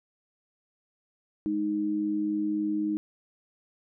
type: tone pair together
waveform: sine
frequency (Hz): 207.6 / 311.1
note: G#3 / D#4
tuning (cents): 0 / 0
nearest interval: perfect fifth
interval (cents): 700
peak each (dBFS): -33 / -26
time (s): 1.46-2.97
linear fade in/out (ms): 0
effects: none